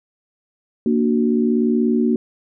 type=chord; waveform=sine; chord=Bb augmented; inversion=none; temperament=equal; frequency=233.1 / 293.7 / 370 Hz; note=Bb3 / D4 / F#4; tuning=0 / 0 / 0 cents; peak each=-16 / -22 / -21 dBFS; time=0.86-2.16 s; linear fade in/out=2 ms; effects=none